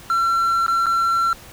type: tone with dropouts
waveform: triangle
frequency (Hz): 1356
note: E6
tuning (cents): +49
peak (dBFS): -14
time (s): 0.1-1.33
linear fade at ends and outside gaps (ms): 1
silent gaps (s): 0.664-0.681 / 0.859-0.866
effects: pink hiss -42 dBFS RMS until 1.52 s